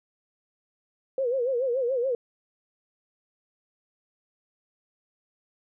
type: tone with vibrato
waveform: sine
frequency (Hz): 505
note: B4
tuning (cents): +39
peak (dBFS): -23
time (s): 1.18-2.15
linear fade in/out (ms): 2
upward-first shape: sine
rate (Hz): 7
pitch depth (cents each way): 130
effects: none